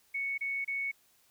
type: tone bursts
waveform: sine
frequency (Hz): 2217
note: C#7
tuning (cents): 0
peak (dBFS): -31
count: 3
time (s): 0.14-0.916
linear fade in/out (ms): 10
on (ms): 240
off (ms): 28
effects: white hiss -67 dBFS RMS until 1.3 s